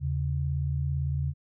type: tone pair together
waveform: sine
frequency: 80.51 / 138.4 Hz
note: E2 / C#3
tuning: -40 / -2 cents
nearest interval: major sixth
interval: 938 cents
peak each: -29 / -28 dBFS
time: 0-1.34 s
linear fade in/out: 50 ms
effects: none